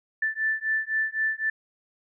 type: beating tone pair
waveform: sine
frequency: 1760 / 1763.9 Hz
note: A6 / A6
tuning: 0 / +4 cents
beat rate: 3.9 Hz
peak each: -27 dBFS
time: 0.22-1.5 s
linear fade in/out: 5 ms
effects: none